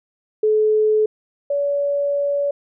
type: tone pair in turn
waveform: sine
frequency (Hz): 430 / 569.7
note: A4 / C#5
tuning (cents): -40 / +47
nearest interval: perfect fourth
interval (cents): 487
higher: second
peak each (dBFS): -13 / -17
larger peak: first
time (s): 0.43-1.06 / 1.5-2.51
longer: second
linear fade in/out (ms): 5
effects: none